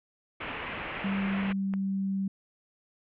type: low-pass noise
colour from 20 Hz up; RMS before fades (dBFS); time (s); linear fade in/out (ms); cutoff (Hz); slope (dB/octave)
white; -37; 0.4-1.53; 10; 2800; 48
type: tone with pitch glide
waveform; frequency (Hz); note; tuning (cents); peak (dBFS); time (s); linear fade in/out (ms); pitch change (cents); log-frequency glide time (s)
sine; 196 to 194.2; G3 to G3; 0 to -16; -27; 1.04-2.28; 5; -16; 1.18-1.79
type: click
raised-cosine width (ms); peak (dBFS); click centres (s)
0.5; -25; 1.738
effects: none